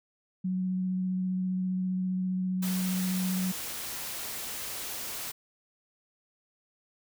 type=tone with vibrato; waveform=sine; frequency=185 Hz; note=F#3; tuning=in tune; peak=-27 dBFS; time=0.44-3.52 s; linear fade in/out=10 ms; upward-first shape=sine; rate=15 Hz; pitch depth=11 cents each way
type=noise; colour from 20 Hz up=white; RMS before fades=-37 dBFS; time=2.62-5.32 s; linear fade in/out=10 ms
effects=none

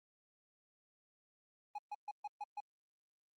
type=tone bursts; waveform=triangle; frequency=830.6 Hz; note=G#5; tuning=in tune; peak=-38 dBFS; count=6; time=1.75-2.604 s; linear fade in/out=5 ms; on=34 ms; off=130 ms; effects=Opus 32 kbps

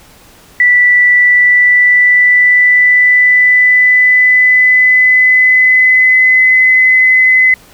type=tone with pitch glide; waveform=sine; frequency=1967 to 2028 Hz; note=B6 to B6; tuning=-7 to +45 cents; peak=-4 dBFS; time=0.6-7.54 s; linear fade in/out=2 ms; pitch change=+52 cents; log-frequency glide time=1.16-6.56 s; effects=pink hiss -41 dBFS RMS until 7.73 s

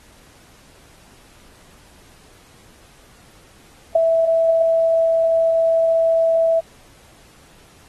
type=tone with ADSR envelope; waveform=sine; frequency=657 Hz; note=E5; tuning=6 cents flat; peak=-7 dBFS; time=3.95-6.61 s; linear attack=7 ms; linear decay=10 ms; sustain=-6 dB; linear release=22 ms; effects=pink hiss -50 dBFS RMS until 7.88 s + AAC 32 kbps

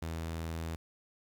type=tone; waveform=sawtooth; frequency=81.8 Hz; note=E2; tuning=13 cents flat; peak=-32 dBFS; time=0.02-0.76 s; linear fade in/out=5 ms; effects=11-bit

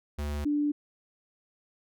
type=tone pair in turn; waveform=square / sine; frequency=73.4 / 293.6 Hz; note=D2 / D4; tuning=0 / 0 cents; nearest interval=2 octaves; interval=2400 cents; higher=second; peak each=-31 / -24 dBFS; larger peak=second; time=0.18-0.45 / 0.45-0.72 s; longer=neither; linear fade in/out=10 ms; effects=none

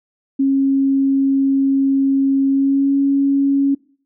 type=tone with pitch glide; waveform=sine; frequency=272.2 to 277.1 Hz; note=C#4 to C#4; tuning=-31 to -1 cents; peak=-12 dBFS; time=0.39-3.75 s; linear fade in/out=10 ms; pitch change=+30 cents; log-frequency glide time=2.48-2.94 s; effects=noise-tail reverb RT60 0.5 s tail -23 dB re dry

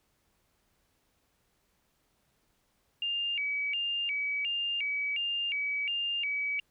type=tone with vibrato; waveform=sine; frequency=2528 Hz; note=D#7; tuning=27 cents sharp; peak=-29 dBFS; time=3.02-6.6 s; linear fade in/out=2 ms; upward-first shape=square; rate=1.4 Hz; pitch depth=180 cents each way; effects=pink hiss -73 dBFS RMS until 6.7 s

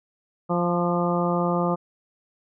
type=harmonic tone with a mistuned harmonic; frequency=174.61 Hz; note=F3; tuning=in tune; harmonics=1 / 2 / 3 / 4 / 5 / 6 / 7; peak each=-24 / -28 / -27 / -30 / -31 / -33 / -30 dBFS; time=0.49-1.76 s; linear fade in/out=20 ms; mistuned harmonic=7; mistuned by=-19 cents; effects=none

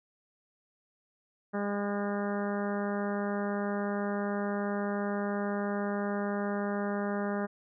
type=harmonic tone with a mistuned harmonic; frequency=202.9 Hz; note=G#3; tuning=40 cents flat; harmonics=1 / 2 / 3 / 4 / 5 / 6 / 7 / 8 / 9; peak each=-32 / -36 / -37 / -41 / -45 / -43 / -44 / -45 / -48 dBFS; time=1.53-7.47 s; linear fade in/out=20 ms; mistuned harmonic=7; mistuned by=+21 cents; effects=none

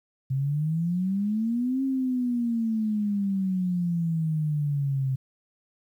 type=exponential two-way sweep; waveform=sine; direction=up then down; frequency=130.81 to 270 to 130.81 Hz; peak=-23 dBFS; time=0.3-5.16 s; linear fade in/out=10 ms; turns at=1.83 s; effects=10-bit

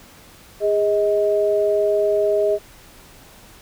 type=tone pair together; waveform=sine; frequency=409.3 / 630 Hz; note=G#4 / D#5; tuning=-25 / +21 cents; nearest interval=perfect fifth; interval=746 cents; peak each=-18 dBFS; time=0.6-2.59 s; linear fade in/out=50 ms; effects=pink hiss -46 dBFS RMS until 3.61 s

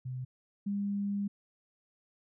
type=tone pair in turn; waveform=sine; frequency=127.8 / 201.4 Hz; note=C3 / G3; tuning=-40 / +47 cents; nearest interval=minor sixth; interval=787 cents; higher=second; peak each=-35 / -30 dBFS; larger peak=second; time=0.05-0.25 / 0.66-1.28 s; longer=second; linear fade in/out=10 ms; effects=none

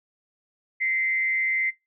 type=tone with frequency modulation; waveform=sine; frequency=2073 Hz; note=C7; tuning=17 cents flat; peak=-22 dBFS; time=0.8-1.71 s; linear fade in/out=20 ms; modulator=169 Hz; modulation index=0.38; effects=noise-tail reverb RT60 0.2 s tail -21 dB re dry

